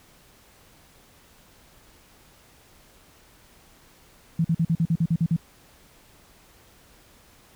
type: tone bursts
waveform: sine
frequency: 164.81 Hz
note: E3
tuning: in tune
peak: -18 dBFS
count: 10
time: 4.39-5.364 s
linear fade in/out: 5 ms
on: 56 ms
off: 46 ms
effects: pink hiss -55 dBFS RMS until 7.55 s